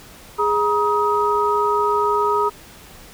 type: tone cluster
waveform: sine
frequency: 415.7 / 952 / 1259 Hz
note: G#4 / A#5 / D#6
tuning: +2 / +36 / +20 cents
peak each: -20 dBFS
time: 0.38-2.5 s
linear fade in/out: 20 ms
effects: pink hiss -43 dBFS RMS until 3.13 s